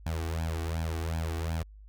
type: tone with flanger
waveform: sawtooth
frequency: 81.3 Hz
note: E2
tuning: 23 cents flat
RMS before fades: -32 dBFS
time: 0.06-1.63 s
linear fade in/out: 5 ms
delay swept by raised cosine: 1.2 to 2.7 ms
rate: 2.7 Hz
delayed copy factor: +0.85
effects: added 51 Hz sine -47 dBFS peak until 1.88 s